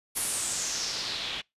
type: noise with low-pass filter sweep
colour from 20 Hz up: white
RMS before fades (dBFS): -32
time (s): 0.15-1.42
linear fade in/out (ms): 20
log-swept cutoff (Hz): 11000 to 3100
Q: 3.5
effects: noise-tail reverb RT60 0.2 s tail -25 dB re dry + resampled to 32000 Hz